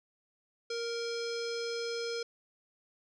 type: tone with low-pass filter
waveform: square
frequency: 466.2 Hz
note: A#4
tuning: in tune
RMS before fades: -36 dBFS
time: 0.7-2.23 s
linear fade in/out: 5 ms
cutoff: 5200 Hz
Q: 4.6
effects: none